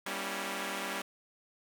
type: chord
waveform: 5% pulse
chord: G diminished seventh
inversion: none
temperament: equal with one note detuned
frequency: 196 / 238.1 / 277.2 / 329.6 Hz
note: G3 / Bb3 / Db4 / Fb4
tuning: 0 / +37 / 0 / 0 cents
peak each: -27 / -31 / -29 / -31 dBFS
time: 0.06-1.02 s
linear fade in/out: 5 ms
effects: none